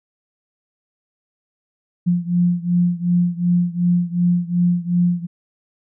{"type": "beating tone pair", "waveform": "sine", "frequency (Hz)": [174.61, 177.31], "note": ["F3", "F3"], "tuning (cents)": [0, 27], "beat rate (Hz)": 2.7, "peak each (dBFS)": [-17, -19], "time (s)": [2.06, 5.27], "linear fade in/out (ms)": 20, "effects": []}